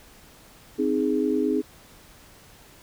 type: chord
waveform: sine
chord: Ab major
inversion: first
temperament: equal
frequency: 261.6 / 311.1 / 415.3 Hz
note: C4 / Eb4 / Ab4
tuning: 0 / 0 / 0 cents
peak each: -25 dBFS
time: 0.78-1.62 s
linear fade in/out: 20 ms
effects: pink hiss -51 dBFS RMS until 2.82 s